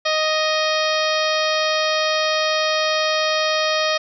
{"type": "harmonic tone with a mistuned harmonic", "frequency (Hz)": 622.3, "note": "D#5", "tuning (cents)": 0, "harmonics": [1, 2, 3, 4, 5, 6, 7, 8, 9], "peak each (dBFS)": [-21, -24, -26, -27, -28, -29, -29, -30, -31], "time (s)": [0.05, 3.98], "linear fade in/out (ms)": 10, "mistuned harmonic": 5, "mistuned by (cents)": 43, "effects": []}